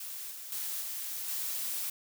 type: noise with level steps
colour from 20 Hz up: blue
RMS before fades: -41 / -44 / -36 / -38 / -35 dBFS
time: 0-1.9 s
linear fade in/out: 5 ms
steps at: 0.31 / 0.52 / 0.81 / 1.28 s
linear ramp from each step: 2 ms
effects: none